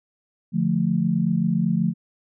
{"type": "chord", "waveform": "sine", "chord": "D minor", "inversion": "none", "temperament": "equal", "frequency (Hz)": [146.83, 174.61, 220], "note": ["D3", "F3", "A3"], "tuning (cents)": [0, 0, 0], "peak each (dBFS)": [-26, -21, -23], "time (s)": [0.52, 1.94], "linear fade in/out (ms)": 50, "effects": []}